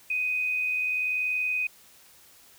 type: tone with amplitude modulation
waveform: sine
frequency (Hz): 2500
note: D#7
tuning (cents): +8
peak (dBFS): -23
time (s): 0.1-1.67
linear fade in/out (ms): 5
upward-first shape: sine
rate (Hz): 80.7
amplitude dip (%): 35
effects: white hiss -55 dBFS RMS until 2.58 s